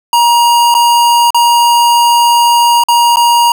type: tone with dropouts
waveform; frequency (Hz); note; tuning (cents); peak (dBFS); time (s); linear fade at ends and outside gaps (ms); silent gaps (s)
square; 947; A#5; +27; -6; 0.13-3.52; 2; 0.742-0.749 / 1.305-1.345 / 2.837-2.885 / 3.159-3.169
effects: none